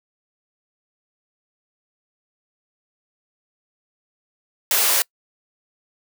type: high-pass noise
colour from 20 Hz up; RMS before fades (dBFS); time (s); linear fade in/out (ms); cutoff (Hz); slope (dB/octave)
white; -18; 4.71-5.02; 2; 400; 24
effects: noise-tail reverb RT60 0.1 s tail -26 dB re dry